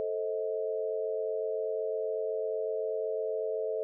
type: chord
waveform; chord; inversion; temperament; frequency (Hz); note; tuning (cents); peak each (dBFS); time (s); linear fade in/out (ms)
sine; A diminished; none; just; 440 / 528 / 633.6; A4 / C5 / Eb5; 0 / +16 / +31; -32 / -37 / -35; 0-3.83; 0
effects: none